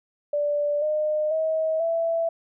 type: tone with pitch steps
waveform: sine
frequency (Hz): 585 / 610.2 / 636.5 / 663.9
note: D5 / D#5 / D#5 / E5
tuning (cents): -7 / -34 / +39 / +12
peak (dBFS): -21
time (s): 0.33-2.29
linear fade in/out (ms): 5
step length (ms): 490
effects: none